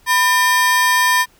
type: ring-modulated tone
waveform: 40% pulse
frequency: 1400 Hz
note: F6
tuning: 4 cents sharp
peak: -8 dBFS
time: 0.06-1.26 s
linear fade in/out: 50 ms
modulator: 404 Hz
effects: pink hiss -53 dBFS RMS until 1.39 s